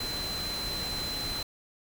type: tone in noise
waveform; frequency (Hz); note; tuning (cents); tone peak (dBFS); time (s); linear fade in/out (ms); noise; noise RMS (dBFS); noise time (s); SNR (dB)
sine; 4065; B7; +49; -33; 0-1.43; 5; pink; -37; 0-1.43; +1
effects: none